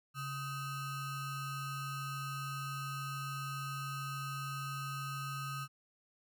square ring-modulated tone, 698.5 Hz, F5, in tune, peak -36 dBFS, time 0.14-5.68 s, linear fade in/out 50 ms, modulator 561 Hz, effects none

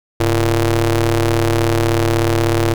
sawtooth ring-modulated tone, 119.6 Hz, A#2, 45 cents sharp, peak -6 dBFS, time 0.2-2.74 s, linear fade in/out 5 ms, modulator 221 Hz, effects none

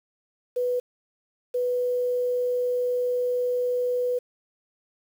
sine tone bursts at uneven times, 493.9 Hz, B4, in tune, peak -22 dBFS, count 2, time 0.56-0.8 / 1.54-4.19 s, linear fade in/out 10 ms, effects 8-bit

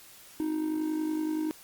triangle tone with amplitude modulation, 311.5 Hz, D#4, 2 cents sharp, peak -23 dBFS, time 0.4-1.51 s, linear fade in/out 0 ms, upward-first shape sine, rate 50.7 Hz, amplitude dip 60%, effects white hiss -52 dBFS RMS until 1.63 s + Opus 48 kbps

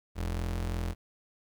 square ring-modulated tone, 64 Hz, C2, 38 cents flat, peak -28 dBFS, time 0.15-0.95 s, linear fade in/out 50 ms, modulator 21.5 Hz, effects 11-bit

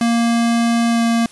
square tone with pitch glide, 233.1 to 231.4 Hz, A#3 to A#3, 0 to -13 cents, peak -14 dBFS, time 0.01-1.26 s, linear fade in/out 2 ms, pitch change -13 cents, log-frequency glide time 0.89-1.02 s, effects white hiss -44 dBFS RMS until 1.31 s + resampled to 24000 Hz

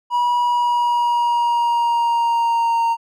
triangle tone with pitch glide, 968 to 924.3 Hz, B5 to A#5, -35 to -15 cents, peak -13 dBFS, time 0.1-2.97 s, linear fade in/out 50 ms, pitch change -80 cents, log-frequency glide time 0.39-2.82 s, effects none

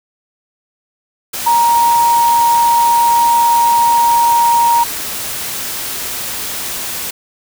sine tone in noise, 939 Hz, A#5, 12 cents sharp, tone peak -8 dBFS, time 1.46-4.84 s, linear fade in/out 10 ms, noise white, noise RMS -22 dBFS, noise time 1.33-7.11 s, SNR +11 dB, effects none

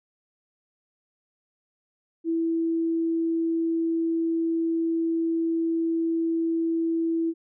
sine tone, 329.6 Hz, E4, in tune, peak -22 dBFS, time 2.24-7.34 s, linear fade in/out 50 ms, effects none

